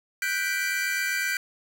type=chord; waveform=45% pulse; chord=G major seventh; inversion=third; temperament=equal; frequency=1480 / 1568 / 1975.5 / 2349 Hz; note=F#6 / G6 / B6 / D7; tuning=0 / 0 / 0 / 0 cents; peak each=-32 / -29 / -32 / -31 dBFS; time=0.22-1.37 s; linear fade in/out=2 ms; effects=none